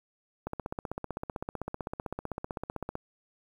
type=click train; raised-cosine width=1 ms; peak=-20 dBFS; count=40; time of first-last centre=0.47-2.954 s; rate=15.7 Hz; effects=9-bit